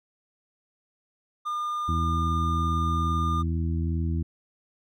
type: tone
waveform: triangle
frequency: 1208 Hz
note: D6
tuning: 48 cents sharp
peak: -25 dBFS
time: 1.45-3.43 s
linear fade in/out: 20 ms
type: harmonic tone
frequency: 82.41 Hz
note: E2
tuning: in tune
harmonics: 1 / 2 / 3 / 4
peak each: -25 / -31 / -35 / -37 dBFS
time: 1.88-4.23 s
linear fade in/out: 10 ms
effects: none